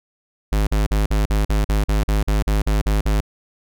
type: tone bursts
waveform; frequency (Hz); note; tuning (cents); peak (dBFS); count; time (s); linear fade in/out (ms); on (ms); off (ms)
square; 51.91; G#1; 0; -16; 14; 0.52-3.205; 5; 150; 45
effects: none